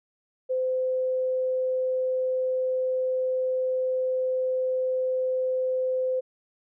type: tone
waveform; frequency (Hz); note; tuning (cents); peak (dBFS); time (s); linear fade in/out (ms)
sine; 514; C5; -31; -23; 0.49-6.21; 20
effects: none